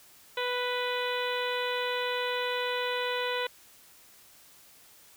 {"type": "harmonic tone with a mistuned harmonic", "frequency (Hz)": 493.9, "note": "B4", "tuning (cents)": 0, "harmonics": [1, 2, 3, 4, 5, 6, 7, 8], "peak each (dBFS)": [-32, -35, -37, -38, -39, -40, -40, -41], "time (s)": [0.37, 3.47], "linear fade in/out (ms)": 5, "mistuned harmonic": 6, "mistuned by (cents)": 19, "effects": ["white hiss -56 dBFS RMS until 5.16 s"]}